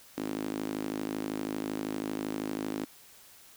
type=tone with high-pass filter; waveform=sawtooth; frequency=52.7 Hz; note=G#1; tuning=26 cents sharp; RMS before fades=-35 dBFS; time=0.17-2.85 s; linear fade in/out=5 ms; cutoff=280 Hz; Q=3.8; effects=white hiss -55 dBFS RMS until 3.56 s